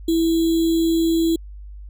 sine tone with sample-and-hold, 329.6 Hz, E4, in tune, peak -15 dBFS, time 0.08-1.36 s, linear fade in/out 5 ms, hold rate 3675 Hz, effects added 50 Hz sine -34 dBFS peak until 1.89 s

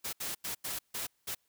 white noise bursts at uneven times, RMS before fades -37 dBFS, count 6, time 0.04-0.13 / 0.2-0.35 / 0.44-0.55 / 0.64-0.79 / 0.94-1.07 / 1.27-1.35 s, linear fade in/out 10 ms, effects white hiss -75 dBFS RMS until 1.48 s

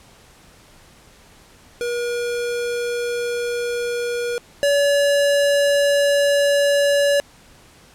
square tone pair in turn, 479.1 / 569.7 Hz, A#4 / C#5, +47 / +47 cents, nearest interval minor third, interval 300 cents, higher second, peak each -22 / -15 dBFS, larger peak second, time 1.81-4.38 / 4.63-7.2 s, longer neither, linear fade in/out 0 ms, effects pink hiss -49 dBFS RMS until 7.94 s + low-pass 11000 Hz 12 dB/octave

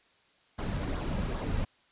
brown noise with flanger, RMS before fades -32 dBFS, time 0.58-1.65 s, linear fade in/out 10 ms, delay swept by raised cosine 0.36 to 2.86 ms, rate 2.5 Hz, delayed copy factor -0.5, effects white hiss -65 dBFS RMS until 1.91 s + resampled to 8000 Hz

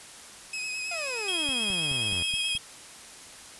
sawtooth tone with vibrato, 2540 Hz, D#7, 35 cents sharp, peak -28 dBFS, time 0.53-2.57 s, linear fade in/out 5 ms, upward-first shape sine, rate 9.4 Hz, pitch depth 27 cents each way
sawtooth exponential sweep, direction down, 713 to 82 Hz, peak -31 dBFS, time 0.91-2.23 s, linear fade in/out 5 ms
square tone with tremolo, 3261 Hz, G#7, 32 cents flat, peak -27 dBFS, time 1.28-2.58 s, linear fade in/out 5 ms, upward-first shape triangle, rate 18 Hz, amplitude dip 35%
click train, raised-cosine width 5 ms, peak -30 dBFS, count 6, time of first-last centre 1.49-2.552 s, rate 4.71 Hz
effects white hiss -46 dBFS RMS until 3.59 s + resampled to 24000 Hz

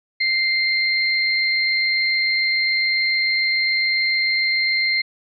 sine tone pair together, 2093 / 4183 Hz, C7 / C8, 0 / -1 cents, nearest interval octave, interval 1199 cents, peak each -18 / -22 dBFS, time 0.2-5.02 s, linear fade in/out 10 ms, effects none

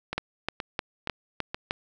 two click trains, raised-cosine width 0.3 ms, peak -15 / -11 dBFS, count 4 / 6, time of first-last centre 0.13-1.545 / 0.18-1.709 s, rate 2.12 / 3.27 Hz, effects none

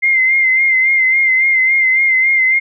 sine tone with vibrato, 2091 Hz, C7, 2 cents flat, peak -9 dBFS, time 0.02-2.6 s, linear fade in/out 20 ms, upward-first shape sine, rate 3.6 Hz, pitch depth 40 cents each way, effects none

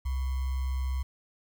sine tone with sample-and-hold, 65.41 Hz, C2, in tune, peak -27 dBFS, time 0.05-1.03 s, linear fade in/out 10 ms, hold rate 1050 Hz, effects none

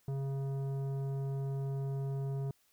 sine tone with tanh clipping, 136.8 Hz, C#3, 23 cents flat, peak -35 dBFS, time 0.08-2.51 s, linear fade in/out 2 ms, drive 12 dB, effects white hiss -71 dBFS RMS until 2.72 s

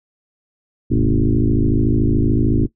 sine tone with frequency modulation, 121.1 Hz, B2, 34 cents flat, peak -12 dBFS, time 0.9-2.67 s, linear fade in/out 20 ms, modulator 53.6 Hz, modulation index 4.1, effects noise-tail reverb RT60 0.1 s tail -17 dB re dry

